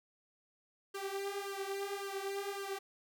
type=tone with flanger; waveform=sawtooth; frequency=395.5 Hz; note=G4; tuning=15 cents sharp; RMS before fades=-40 dBFS; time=0.94-2.79 s; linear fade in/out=10 ms; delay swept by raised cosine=0.65 to 5.55 ms; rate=1.8 Hz; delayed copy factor=+0.8; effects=none